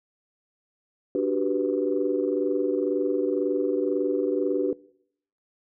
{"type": "chord", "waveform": "sine", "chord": "G major seventh", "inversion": "second", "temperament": "equal", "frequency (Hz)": [293.7, 370, 392, 493.9], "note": ["D4", "F#4", "G4", "B4"], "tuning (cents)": [0, 0, 0, 0], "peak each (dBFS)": -27, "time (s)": [1.15, 4.73], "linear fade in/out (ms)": 2, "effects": ["noise-tail reverb RT60 0.7 s tail -22 dB re dry", "tanh soft clip ceiling -11 dBFS"]}